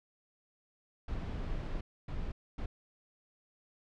brown noise bursts at uneven times, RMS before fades -37 dBFS, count 3, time 1.08-1.81 / 2.08-2.32 / 2.58-2.66 s, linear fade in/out 5 ms, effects low-pass 4000 Hz 12 dB/octave

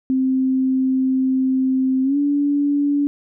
sine tone with pitch glide, 261.6 to 286.9 Hz, C4 to D4, 0 to -40 cents, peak -15 dBFS, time 0.1-3.07 s, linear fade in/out 0 ms, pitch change +160 cents, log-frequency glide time 2.03-2.17 s, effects none

